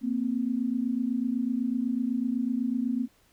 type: tone pair together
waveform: sine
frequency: 232.5 / 260.5 Hz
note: A#3 / C4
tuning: -4 / -7 cents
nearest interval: major second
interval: 197 cents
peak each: -28 dBFS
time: 0.01-3.08 s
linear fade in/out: 50 ms
effects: pink hiss -64 dBFS RMS until 3.32 s